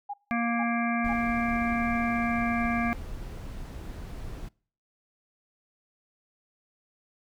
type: tone bursts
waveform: sine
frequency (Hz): 814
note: G#5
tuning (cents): -35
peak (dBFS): -31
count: 3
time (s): 0.09-1.134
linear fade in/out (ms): 10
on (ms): 48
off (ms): 450
type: harmonic tone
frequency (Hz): 234.4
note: A#3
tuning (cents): +10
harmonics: 1 / 3 / 5 / 7 / 9 / 10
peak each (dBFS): -27 / -32 / -34 / -35 / -37 / -37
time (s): 0.31-2.93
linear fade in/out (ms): 0
type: noise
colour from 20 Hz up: brown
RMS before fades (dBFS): -38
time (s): 1.04-4.49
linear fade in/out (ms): 10
effects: noise-tail reverb RT60 0.5 s tail -26 dB re dry